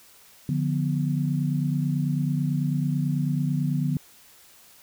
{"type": "chord", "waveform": "sine", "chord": "B diminished", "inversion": "first", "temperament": "equal with one note detuned", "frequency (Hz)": [146.83, 175.93, 246.9], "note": ["D3", "F3", "B3"], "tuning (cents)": [0, 13, 0], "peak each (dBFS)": [-24, -28, -29], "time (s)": [0.49, 3.97], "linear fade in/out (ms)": 2, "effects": ["white hiss -53 dBFS RMS until 4.82 s"]}